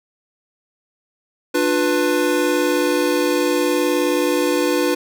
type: chord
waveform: square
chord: B diminished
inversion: first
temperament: just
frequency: 296.3 / 355.6 / 493.9 Hz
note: D4 / F4 / B4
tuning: +15 / +31 / 0 cents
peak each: -21 dBFS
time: 1.54-4.95 s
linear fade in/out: 10 ms
effects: none